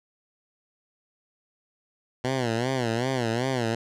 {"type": "tone with vibrato", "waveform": "10% pulse", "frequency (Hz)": 122.6, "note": "B2", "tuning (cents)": -12, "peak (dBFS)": -16, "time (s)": [2.24, 3.75], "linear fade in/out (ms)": 5, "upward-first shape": "sine", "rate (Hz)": 2.6, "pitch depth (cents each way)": 150, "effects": ["low-pass 7000 Hz 12 dB/octave"]}